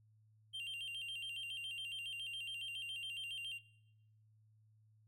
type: tone with vibrato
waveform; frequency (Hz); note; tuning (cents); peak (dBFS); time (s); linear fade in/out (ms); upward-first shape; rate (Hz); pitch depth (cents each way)
triangle; 2960; F#7; 0; -40; 0.53-3.59; 20; square; 7.2; 110
effects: noise-tail reverb RT60 0.8 s tail -19 dB re dry + added 108 Hz sine -66 dBFS peak until 5.07 s